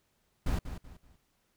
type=noise with echo; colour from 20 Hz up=brown; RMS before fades=-29 dBFS; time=0.46-0.59 s; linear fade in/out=5 ms; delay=190 ms; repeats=3; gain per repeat=-10 dB; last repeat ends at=1.16 s; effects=pink hiss -74 dBFS RMS until 1.56 s